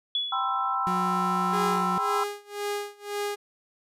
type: tone with exponential decay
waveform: sine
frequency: 3400 Hz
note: G#7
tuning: 40 cents sharp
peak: -22 dBFS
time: 0.15-0.75 s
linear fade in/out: 2 ms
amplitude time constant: 130 ms
type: chord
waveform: sine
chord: C major seventh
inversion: second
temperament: equal with one note detuned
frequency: 784 / 987.8 / 1046.5 / 1327.7 Hz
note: G5 / B5 / C6 / E6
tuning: 0 / 0 / 0 / +12 cents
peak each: -31 / -33 / -31 / -27 dBFS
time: 0.32-2.24 s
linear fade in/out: 5 ms
type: tone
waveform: 35% pulse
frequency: 182.1 Hz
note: F#3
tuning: 27 cents flat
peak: -27 dBFS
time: 0.87-1.98 s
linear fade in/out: 0 ms
type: tone with tremolo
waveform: sawtooth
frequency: 410 Hz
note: G#4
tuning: 22 cents flat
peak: -23 dBFS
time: 1.52-3.36 s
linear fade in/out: 20 ms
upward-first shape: sine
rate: 1.9 Hz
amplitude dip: 95%
effects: resampled to 32000 Hz